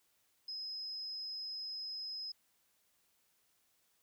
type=tone; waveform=sine; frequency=5090 Hz; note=D#8; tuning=39 cents sharp; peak=-40 dBFS; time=0.48-2.32 s; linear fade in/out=5 ms; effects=white hiss -75 dBFS RMS until 4.02 s